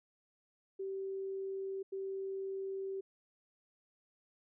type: tone bursts at uneven times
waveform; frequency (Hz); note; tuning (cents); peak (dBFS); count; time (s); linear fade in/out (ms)
sine; 386.9; G4; -23; -37; 2; 0.79-1.83 / 1.92-3.01; 10
effects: none